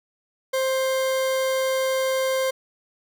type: tone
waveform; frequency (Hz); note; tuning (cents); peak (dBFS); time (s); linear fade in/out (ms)
40% pulse; 526; C5; +9; -20; 0.53-2.51; 10
effects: none